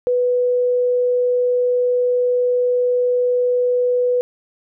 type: tone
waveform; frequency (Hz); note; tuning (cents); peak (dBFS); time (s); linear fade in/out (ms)
sine; 493.9; B4; 0; -14; 0.07-4.21; 0
effects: none